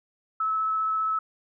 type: tone with vibrato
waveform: sine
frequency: 1300 Hz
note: E6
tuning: 24 cents flat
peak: -23 dBFS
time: 0.4-1.19 s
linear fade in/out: 5 ms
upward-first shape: sine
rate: 15 Hz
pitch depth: 9 cents each way
effects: none